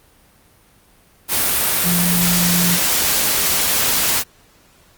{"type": "tone in noise", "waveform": "sine", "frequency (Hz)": 175.4, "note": "F3", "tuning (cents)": 8, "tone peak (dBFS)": -17, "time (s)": [1.83, 2.79], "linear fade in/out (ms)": 50, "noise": "white", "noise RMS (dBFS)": -17, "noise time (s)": [1.28, 4.24], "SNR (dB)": -3, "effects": ["pink hiss -52 dBFS RMS until 4.97 s", "Opus 32 kbps"]}